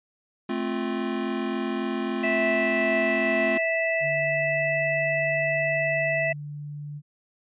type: chord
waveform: square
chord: F major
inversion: first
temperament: just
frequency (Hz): 218.3 / 261.9 / 349.2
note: A3 / C4 / F4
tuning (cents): -13 / +2 / 0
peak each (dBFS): -31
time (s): 0.49-3.58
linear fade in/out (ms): 5
type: harmonic tone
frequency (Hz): 657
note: E5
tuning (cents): -6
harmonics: 1 / 3 / 4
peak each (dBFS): -25 / -26 / -30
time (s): 2.23-6.33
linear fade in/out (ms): 10
type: tone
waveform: sine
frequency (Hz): 146.83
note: D3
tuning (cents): 0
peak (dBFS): -33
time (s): 4-7.02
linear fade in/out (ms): 50
effects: resampled to 8000 Hz